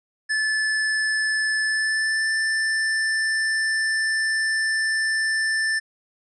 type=tone with pitch glide; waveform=square; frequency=1739 to 1769.4 Hz; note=A6 to A6; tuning=-21 to +9 cents; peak=-21 dBFS; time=0.29-5.8 s; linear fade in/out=20 ms; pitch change=+30 cents; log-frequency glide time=1.63-2.32 s; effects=resampled to 22050 Hz